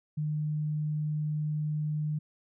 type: tone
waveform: sine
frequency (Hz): 151.7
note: D#3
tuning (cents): -44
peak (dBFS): -28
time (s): 0.17-2.19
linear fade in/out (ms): 10
effects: none